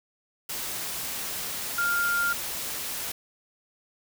sine tone in noise, 1400 Hz, F6, 4 cents sharp, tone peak -23 dBFS, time 1.78-2.33 s, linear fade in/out 5 ms, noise white, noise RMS -33 dBFS, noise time 0.49-3.12 s, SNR +7 dB, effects none

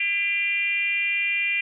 sine tone with frequency modulation, 2383 Hz, D7, 25 cents sharp, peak -21 dBFS, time 0-1.61 s, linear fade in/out 5 ms, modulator 377 Hz, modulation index 0.91, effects none

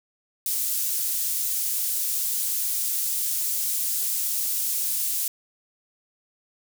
pink high-pass noise, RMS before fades -26 dBFS, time 0.46-5.28 s, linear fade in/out 2 ms, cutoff 9500 Hz, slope 12 dB/octave, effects none

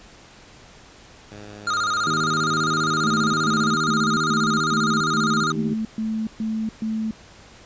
10% pulse tone with pitch glide, 103.83 to 104.92 Hz, G#2 to G#2, 0 to +18 cents, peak -30 dBFS, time 1.31-3.72 s, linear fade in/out 10 ms, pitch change +18 cents, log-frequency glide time 1.7-2.73 s
square tone with vibrato, 1318.5 Hz, E6, in tune, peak -21 dBFS, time 1.67-5.52 s, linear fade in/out 2 ms, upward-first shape square, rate 15 Hz, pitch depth 100 cents each way
harmonic tone, 78.7 Hz, D#2, 20 cents sharp, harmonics 2 / 3 / 4 / 5, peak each -28 / -30 / -31 / -32 dBFS, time 2.06-5.74 s, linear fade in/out 10 ms
sine tone bursts, 220 Hz, A3, in tune, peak -22 dBFS, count 10, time 3.04-7.11 s, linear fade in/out 2 ms, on 290 ms, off 130 ms
effects pink hiss -47 dBFS RMS until 7.65 s + resampled to 16000 Hz

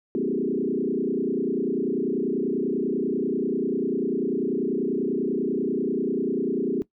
sine tone with frequency modulation, 316 Hz, D#4, 27 cents sharp, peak -22 dBFS, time 0.15-6.82 s, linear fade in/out 0 ms, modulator 30.2 Hz, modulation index 3.4, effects noise-tail reverb RT60 0.1 s tail -19 dB re dry

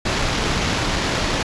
pink noise with sample-and-hold, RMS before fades -21 dBFS, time 0.05-1.43 s, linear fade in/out 5 ms, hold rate 8820 Hz, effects resampled to 22050 Hz

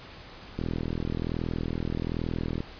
click train, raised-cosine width 3 ms, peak -17 dBFS, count 84, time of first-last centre 0.59-2.605 s, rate 41.2 Hz, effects pink hiss -46 dBFS RMS until 2.79 s + resampled to 11025 Hz

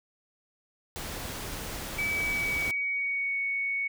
pink noise, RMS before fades -37 dBFS, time 0.96-2.71 s, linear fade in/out 0 ms
sine tone with pitch glide, 2296 to 2223 Hz, D7 to C#7, -40 to +4 cents, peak -27 dBFS, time 1.98-3.88 s, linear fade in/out 10 ms, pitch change -56 cents, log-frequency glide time 2.08-3.38 s
effects none

